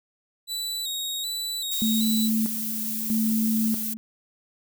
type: tone with vibrato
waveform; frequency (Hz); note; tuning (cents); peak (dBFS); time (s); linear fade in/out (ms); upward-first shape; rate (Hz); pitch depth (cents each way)
sawtooth; 3863; B7; -39; -25; 0.47-2.3; 50; square; 1.3; 45
type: noise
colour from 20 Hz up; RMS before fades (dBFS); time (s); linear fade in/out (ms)
violet; -30; 1.71-3.94; 10
type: tone with tremolo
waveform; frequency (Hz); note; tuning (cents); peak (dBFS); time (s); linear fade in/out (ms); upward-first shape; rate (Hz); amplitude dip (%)
sine; 220.4; A3; +3; -21; 1.82-3.97; 0; square; 0.78; 75
effects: none